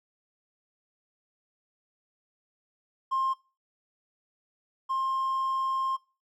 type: tone pair in turn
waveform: triangle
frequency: 1061 / 1061 Hz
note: C6 / C6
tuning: +24 / +24 cents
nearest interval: unison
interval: 0 cents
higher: neither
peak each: -21 / -23 dBFS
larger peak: first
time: 3.11-3.34 / 4.89-5.97 s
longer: second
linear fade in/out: 20 ms
effects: noise-tail reverb RT60 0.3 s tail -22 dB re dry + tanh soft clip ceiling -21 dBFS